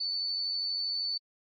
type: tone with amplitude modulation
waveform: sine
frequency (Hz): 4494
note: C#8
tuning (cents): +23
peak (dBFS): -27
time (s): 0-1.18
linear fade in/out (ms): 10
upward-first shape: sine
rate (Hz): 92.5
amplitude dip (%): 40
effects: tanh soft clip ceiling -24 dBFS + AAC 32 kbps